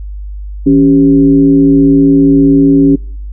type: tone with frequency modulation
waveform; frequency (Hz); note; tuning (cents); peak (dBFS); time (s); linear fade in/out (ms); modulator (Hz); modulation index
sine; 278.3; C#4; +7; -3; 0.66-2.96; 10; 115; 0.59
effects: noise-tail reverb RT60 0.6 s tail -25 dB re dry + added 50 Hz sine -20 dBFS peak until 3.32 s